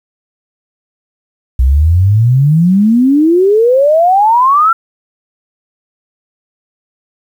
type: exponential sweep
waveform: sine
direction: up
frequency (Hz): 61 to 1373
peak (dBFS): -5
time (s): 1.59-4.73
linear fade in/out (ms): 5
effects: 7-bit